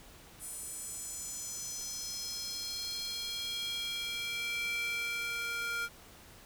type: tone with high-pass filter sweep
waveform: square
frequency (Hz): 467.5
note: A#4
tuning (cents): +5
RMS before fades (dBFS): -38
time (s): 0.39-5.89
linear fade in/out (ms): 50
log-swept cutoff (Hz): 9400 to 1600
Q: 3.8
effects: pink hiss -55 dBFS RMS until 6.45 s